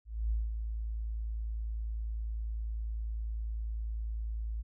sine tone with ADSR envelope, 55 Hz, A1, in tune, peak -27 dBFS, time 0.05-4.63 s, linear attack 260 ms, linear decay 190 ms, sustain -6 dB, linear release 25 ms, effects none

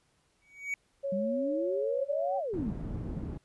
triangle tone with exponential growth, 2255 Hz, C#7, 29 cents sharp, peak -26 dBFS, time 0.42-0.74 s, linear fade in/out 1 ms, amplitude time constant 68 ms
sine tone with pitch glide, 554 to 560.4 Hz, C#5 to C#5, -1 to +19 cents, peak -30 dBFS, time 1.03-2.41 s, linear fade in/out 20 ms, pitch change +20 cents, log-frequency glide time 1.94-2.08 s
sine exponential two-way sweep, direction up then down, 188.8 to 793 to 188.8 Hz, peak -31 dBFS, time 1.12-2.71 s, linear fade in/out 5 ms, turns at 2.37 s
white low-pass noise, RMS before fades -37 dBFS, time 2.53-3.38 s, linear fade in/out 10 ms, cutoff 200 Hz, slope 12 dB/octave
effects pink hiss -71 dBFS RMS until 3.44 s + resampled to 24000 Hz

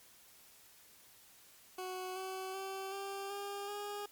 20% pulse tone with pitch steps, 370 / 377.8 / 385.7 / 393.8 / 402.1 / 410.5 Hz, F#4 / F#4 / G4 / G4 / G4 / G#4, 0 / +36 / -28 / +8 / +44 / -20 cents, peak -35 dBFS, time 1.78-4.06 s, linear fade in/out 5 ms, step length 380 ms, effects white hiss -61 dBFS RMS until 4.11 s + MP3 96 kbps

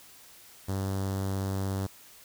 sawtooth tone with notch filter, 96.8 Hz, G2, 21 cents flat, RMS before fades -31 dBFS, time 0.68-1.87 s, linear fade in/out 10 ms, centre 2400 Hz, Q 0.81, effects white hiss -53 dBFS RMS until 2.24 s

